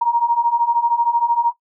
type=beating tone pair; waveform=sine; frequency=932.3 / 945.3 Hz; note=A#5 / A#5; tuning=0 / +24 cents; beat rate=13 Hz; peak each=-19 / -15 dBFS; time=0.01-1.52 s; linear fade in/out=10 ms; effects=noise-tail reverb RT60 0.1 s tail -17 dB re dry